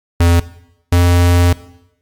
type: tone pair in turn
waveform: square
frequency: 85.6 / 87.65 Hz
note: F2 / F2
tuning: -34 / +7 cents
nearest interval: unison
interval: 41 cents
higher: second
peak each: -8 dBFS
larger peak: neither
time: 0.2-0.4 / 0.92-1.53 s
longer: second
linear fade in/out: 5 ms
effects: noise-tail reverb RT60 0.8 s tail -17 dB re dry + MP3 96 kbps